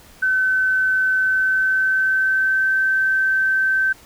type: tone with pitch glide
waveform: sine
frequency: 1524 to 1547.1 Hz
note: G6 to G6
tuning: -49 to -23 cents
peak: -15 dBFS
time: 0.22-3.93 s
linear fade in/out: 10 ms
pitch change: +26 cents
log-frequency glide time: 1.14-2.72 s
effects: pink hiss -47 dBFS RMS until 4.05 s